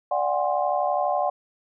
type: tone cluster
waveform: sine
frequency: 587 / 730 / 802 / 1053 Hz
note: D5 / F#5 / G5 / C6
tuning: -1 / -24 / +39 / +11 cents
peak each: -26 / -24 / -28 / -30 dBFS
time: 0.11-1.3 s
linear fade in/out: 5 ms
effects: none